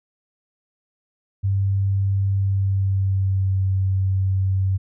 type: tone with pitch glide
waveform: sine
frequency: 98 to 95.54 Hz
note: G2 to G2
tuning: 0 to -44 cents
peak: -17 dBFS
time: 1.43-4.78 s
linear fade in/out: 20 ms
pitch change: -44 cents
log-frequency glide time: 2.34-3.6 s
effects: none